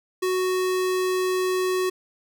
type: tone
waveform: square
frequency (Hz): 370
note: F#4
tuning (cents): 0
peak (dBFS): -22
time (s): 0.22-1.9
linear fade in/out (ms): 10
effects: none